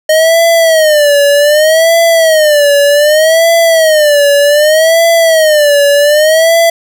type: tone with vibrato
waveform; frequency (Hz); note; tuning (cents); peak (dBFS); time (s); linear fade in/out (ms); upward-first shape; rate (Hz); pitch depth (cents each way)
square; 618; D#5; -12; -5; 0.09-6.7; 5; sine; 0.65; 140
effects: none